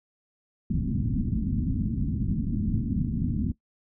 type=low-pass noise; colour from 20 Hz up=white; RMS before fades=-27 dBFS; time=0.7-3.52 s; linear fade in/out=5 ms; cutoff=260 Hz; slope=48 dB/octave; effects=noise-tail reverb RT60 0.1 s tail -18 dB re dry